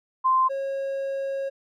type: tone pair in turn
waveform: sine / triangle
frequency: 1042 / 545.3 Hz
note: C6 / C#5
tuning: -7 / -29 cents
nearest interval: major seventh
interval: 1122 cents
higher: first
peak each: -17 / -24 dBFS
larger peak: first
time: 0.24-0.49 / 0.49-1.5 s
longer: second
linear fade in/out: 20 ms
effects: none